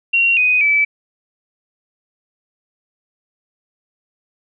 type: tone with pitch steps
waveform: sine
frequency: 2749 / 2496 / 2306 Hz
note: F7 / D#7 / D7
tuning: -28 / +5 / -32 cents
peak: -11 dBFS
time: 0.13-0.85 s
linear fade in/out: 10 ms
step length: 240 ms
effects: none